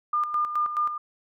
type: tone with tremolo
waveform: sine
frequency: 1206 Hz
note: D6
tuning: 46 cents sharp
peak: -21 dBFS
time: 0.13-0.98 s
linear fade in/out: 5 ms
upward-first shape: square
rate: 4.7 Hz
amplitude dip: 60%
effects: none